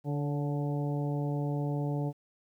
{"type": "harmonic tone with a mistuned harmonic", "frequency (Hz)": 145.2, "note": "D3", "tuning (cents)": -19, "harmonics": [1, 2, 3, 4, 5, 6], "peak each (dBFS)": [-30, -36, -40, -42, -44, -46], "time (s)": [0.04, 2.13], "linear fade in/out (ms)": 50, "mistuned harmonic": 4, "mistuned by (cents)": -33, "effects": ["11-bit"]}